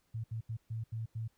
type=tone bursts at uneven times; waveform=sine; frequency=112.6 Hz; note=A2; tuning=40 cents sharp; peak=-35 dBFS; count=6; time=0.14-0.24 / 0.31-0.41 / 0.49-0.57 / 0.7-0.84 / 0.92-1.06 / 1.15-1.28 s; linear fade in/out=10 ms; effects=pink hiss -75 dBFS RMS until 1.37 s